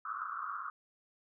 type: band-pass noise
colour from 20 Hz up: white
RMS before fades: -40 dBFS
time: 0.05-0.7 s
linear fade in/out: 2 ms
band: 1100 to 1400 Hz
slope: 96 dB/octave
effects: none